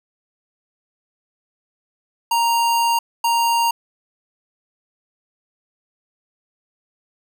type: tone bursts at uneven times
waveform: square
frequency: 932.3 Hz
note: A#5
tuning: in tune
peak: -16 dBFS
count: 2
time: 2.31-2.99 / 3.24-3.71 s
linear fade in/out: 5 ms
effects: none